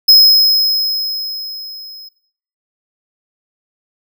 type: tone with level ramp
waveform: square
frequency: 5120 Hz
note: D#8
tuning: 49 cents sharp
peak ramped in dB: -3 to -33 dBFS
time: 0.08-2.09 s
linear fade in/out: 10 ms
effects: noise-tail reverb RT60 0.6 s tail -18 dB re dry